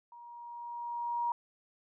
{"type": "tone with level ramp", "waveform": "sine", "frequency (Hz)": 949, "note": "A#5", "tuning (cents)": 31, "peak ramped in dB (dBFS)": [-49, -28], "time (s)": [0.12, 1.32], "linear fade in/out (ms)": 2, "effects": []}